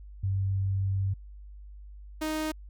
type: tone pair in turn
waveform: sine / sawtooth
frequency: 96.9 / 311.2 Hz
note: G2 / D#4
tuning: -20 / 0 cents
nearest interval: octave + minor sixth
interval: 2020 cents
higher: second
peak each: -25 dBFS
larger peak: neither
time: 0.23-1.14 / 2.21-2.52 s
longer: first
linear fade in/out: 10 ms
effects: added 50 Hz sine -43 dBFS peak until 2.69 s